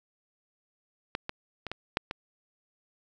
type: clicks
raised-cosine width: 0.3 ms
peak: -14 / -17 / -20 / -18 / -9 / -17 dBFS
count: 6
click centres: 1.151 / 1.294 / 1.667 / 1.716 / 1.971 / 2.111 s
effects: none